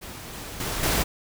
pink noise with level steps, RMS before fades -39 / -37 / -29 / -23 dBFS, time 0.01-1.04 s, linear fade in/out 20 ms, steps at 0.33 / 0.6 / 0.83 s, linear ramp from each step 2 ms, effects none

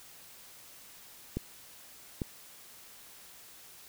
clicks, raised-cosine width 3 ms, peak -19 dBFS, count 2, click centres 1.37 / 2.218 s, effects white hiss -53 dBFS RMS until 3.88 s

